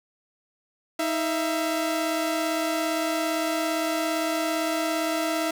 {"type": "tone pair together", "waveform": "sawtooth", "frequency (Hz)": [316.7, 671], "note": ["D#4", "E5"], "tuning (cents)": [31, 31], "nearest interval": "octave + minor second", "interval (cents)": 1300, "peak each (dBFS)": [-23, -23], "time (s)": [0.99, 5.51], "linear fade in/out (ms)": 5, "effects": []}